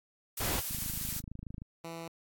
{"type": "noise with tremolo", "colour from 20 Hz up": "blue", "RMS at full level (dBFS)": -35, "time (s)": [0.37, 1.2], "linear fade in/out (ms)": 5, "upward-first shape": "triangle", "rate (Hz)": 14, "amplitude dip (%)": 25}
{"type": "noise", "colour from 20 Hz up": "pink", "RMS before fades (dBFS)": -33, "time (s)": [0.4, 0.6], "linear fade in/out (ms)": 10}
{"type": "click train", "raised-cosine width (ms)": 5, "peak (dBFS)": -30, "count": 25, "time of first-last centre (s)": [0.71, 1.619], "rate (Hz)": 26.4}
{"type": "tone", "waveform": "10% pulse", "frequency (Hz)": 166, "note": "E3", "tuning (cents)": 12, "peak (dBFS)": -32, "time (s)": [1.84, 2.08], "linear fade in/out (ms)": 5}
{"effects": ["AAC 64 kbps"]}